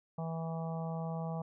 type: harmonic tone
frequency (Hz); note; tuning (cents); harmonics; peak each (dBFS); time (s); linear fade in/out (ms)
163.5; E3; -14; 1 / 3 / 4 / 5 / 6 / 7; -36 / -46 / -44 / -45 / -52 / -51; 0.18-1.42; 5
effects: none